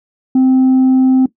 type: tone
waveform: sine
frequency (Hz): 260.2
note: C4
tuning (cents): -9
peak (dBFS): -4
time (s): 0.35-1.26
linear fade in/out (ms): 5
effects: noise-tail reverb RT60 0.1 s tail -17 dB re dry + tanh soft clip ceiling -6 dBFS